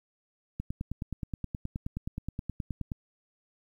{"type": "click train", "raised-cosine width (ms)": 5, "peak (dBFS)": -21, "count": 23, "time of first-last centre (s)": [0.6, 2.918], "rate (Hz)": 9.49, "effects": ["10-bit"]}